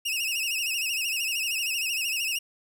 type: tone with vibrato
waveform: sawtooth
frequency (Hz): 2695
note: E7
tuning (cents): +38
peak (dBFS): -23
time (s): 0.05-2.39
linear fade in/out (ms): 10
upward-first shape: sine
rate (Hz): 13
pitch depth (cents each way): 110
effects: none